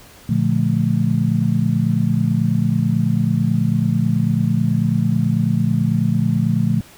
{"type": "chord", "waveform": "sine", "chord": "Bb major seventh", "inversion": "none", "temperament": "just", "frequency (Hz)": [116.54, 145.68, 174.81, 218.5], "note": ["Bb2", "D3", "F3", "A3"], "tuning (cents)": [0, -14, 2, -12], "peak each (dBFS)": -20, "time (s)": [0.29, 6.81], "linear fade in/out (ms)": 5, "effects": ["pink hiss -44 dBFS RMS until 6.97 s"]}